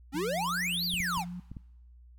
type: exponential two-way sweep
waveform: square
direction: up then down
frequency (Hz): 254.8 to 4800 to 681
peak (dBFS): -30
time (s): 0.12-1.25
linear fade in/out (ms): 50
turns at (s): 0.85
type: tone with vibrato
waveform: sine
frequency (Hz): 176.3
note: F3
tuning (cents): +17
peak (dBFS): -36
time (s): 0.14-1.4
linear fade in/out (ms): 5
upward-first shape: sine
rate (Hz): 2.6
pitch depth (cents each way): 23
type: clicks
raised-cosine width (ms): 5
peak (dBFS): -29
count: 5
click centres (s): 0.94 / 1.003 / 1.174 / 1.516 / 1.568
effects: noise-tail reverb RT60 1.0 s tail -25 dB re dry + added 60 Hz sine -51 dBFS peak until 2.18 s